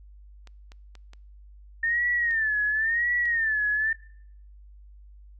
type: clicks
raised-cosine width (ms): 0.2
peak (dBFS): -31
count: 6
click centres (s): 0.473 / 0.719 / 0.953 / 1.134 / 2.31 / 3.256
type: tone with vibrato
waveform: sine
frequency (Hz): 1811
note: A6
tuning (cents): +49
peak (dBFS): -22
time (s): 1.83-3.93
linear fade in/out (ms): 5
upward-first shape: sine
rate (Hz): 0.95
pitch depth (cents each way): 120
effects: noise-tail reverb RT60 0.7 s tail -25 dB re dry + added 50 Hz sine -46 dBFS peak until 5.39 s